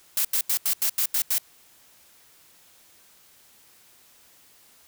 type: noise bursts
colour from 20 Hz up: blue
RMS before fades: -23 dBFS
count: 8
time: 0.17-1.382 s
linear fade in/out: 2 ms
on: 78 ms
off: 84 ms
effects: white hiss -56 dBFS RMS until 4.87 s